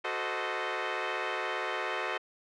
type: chord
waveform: 10% pulse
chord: F# diminished seventh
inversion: none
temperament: equal with one note detuned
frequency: 370 / 440 / 517.8 / 622.3 Hz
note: F#4 / A4 / C5 / Eb5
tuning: 0 / 0 / -18 / 0 cents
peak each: -28 dBFS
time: 0.04-2.18 s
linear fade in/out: 10 ms
effects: low-pass 3000 Hz 12 dB/octave